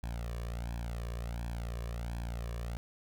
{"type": "tone with flanger", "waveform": "sawtooth", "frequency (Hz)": 58.27, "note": "A#1", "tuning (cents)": 0, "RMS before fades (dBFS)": -38, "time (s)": [0.03, 2.77], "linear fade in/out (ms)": 0, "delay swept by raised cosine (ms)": [1.2, 1.76], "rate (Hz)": 1.4, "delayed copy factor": 0.85, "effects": []}